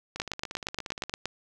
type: two click trains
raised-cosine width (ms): 0.2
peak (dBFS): -19 / -13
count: 17 / 10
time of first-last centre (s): 0.16-1.096 / 0.2-1.256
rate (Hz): 17.1 / 8.52
effects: none